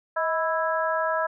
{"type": "harmonic tone with a mistuned harmonic", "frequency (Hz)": 329.6, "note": "E4", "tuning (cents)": 0, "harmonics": [2, 3, 4, 5], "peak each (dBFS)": [-26, -28, -29, -30], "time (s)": [0.16, 1.27], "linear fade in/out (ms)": 10, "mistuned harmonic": 2, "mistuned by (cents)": -58, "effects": []}